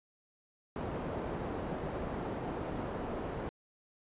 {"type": "low-pass noise", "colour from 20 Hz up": "white", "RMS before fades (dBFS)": -38, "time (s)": [0.76, 3.49], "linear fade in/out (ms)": 0, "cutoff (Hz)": 610, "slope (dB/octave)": 12, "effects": ["resampled to 8000 Hz"]}